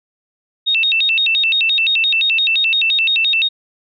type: tone with vibrato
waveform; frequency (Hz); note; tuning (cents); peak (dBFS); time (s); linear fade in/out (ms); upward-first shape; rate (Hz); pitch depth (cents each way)
sine; 3152; G7; +9; -12; 0.66-3.49; 20; square; 5.8; 290
effects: none